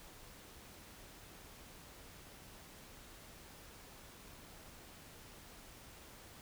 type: silence
effects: pink hiss -56 dBFS RMS until 6.41 s